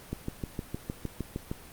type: click train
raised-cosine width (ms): 3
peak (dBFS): -19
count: 10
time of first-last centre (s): 0.13-1.515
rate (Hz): 6.5
effects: pink hiss -49 dBFS RMS until 1.72 s + Opus 32 kbps